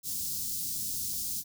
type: band-stop noise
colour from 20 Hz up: white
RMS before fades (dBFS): -34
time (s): 0.03-1.44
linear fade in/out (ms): 50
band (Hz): 250 to 4600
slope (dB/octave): 24
effects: none